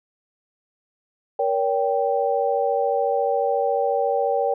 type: chord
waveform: sine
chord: G diminished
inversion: first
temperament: just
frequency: 470.4 / 564.5 / 784 Hz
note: Bb4 / Db5 / G5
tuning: +16 / +31 / 0 cents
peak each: -23 dBFS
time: 1.39-4.54 s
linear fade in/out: 5 ms
effects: none